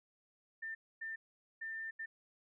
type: tone bursts at uneven times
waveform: sine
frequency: 1794 Hz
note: A6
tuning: 33 cents sharp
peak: -40 dBFS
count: 4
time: 0.62-0.75 / 1.01-1.16 / 1.61-1.91 / 1.99-2.06 s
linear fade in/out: 10 ms
effects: none